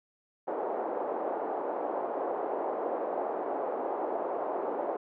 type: band-pass noise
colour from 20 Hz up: white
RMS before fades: -33 dBFS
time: 0.47-4.97 s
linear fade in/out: 10 ms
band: 350 to 800 Hz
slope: 24 dB/octave
effects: none